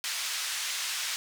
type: band-pass noise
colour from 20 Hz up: white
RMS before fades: -33 dBFS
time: 0.04-1.16 s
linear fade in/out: 0 ms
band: 1500 to 6400 Hz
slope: 12 dB/octave
effects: none